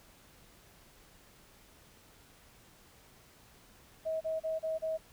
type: tone bursts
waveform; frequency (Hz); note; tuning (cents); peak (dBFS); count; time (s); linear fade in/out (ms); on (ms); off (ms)
sine; 639; D#5; +46; -31; 5; 4.05-4.978; 20; 160; 32
effects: pink hiss -60 dBFS RMS until 5.12 s